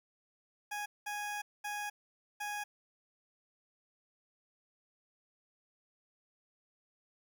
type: tone bursts at uneven times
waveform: 20% pulse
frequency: 829 Hz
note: G#5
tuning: 3 cents flat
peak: -32 dBFS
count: 4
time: 0.71-0.86 / 1.06-1.42 / 1.64-1.9 / 2.4-2.64 s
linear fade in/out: 10 ms
effects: 11-bit